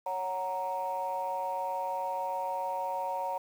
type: chord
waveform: sine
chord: F# major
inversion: second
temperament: equal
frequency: 554.4 / 740 / 932.3 Hz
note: C#5 / F#5 / A#5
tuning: 0 / 0 / 0 cents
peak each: -36 / -36 / -32 dBFS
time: 0.06-3.38 s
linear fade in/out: 5 ms
effects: tanh soft clip ceiling -24 dBFS + 9-bit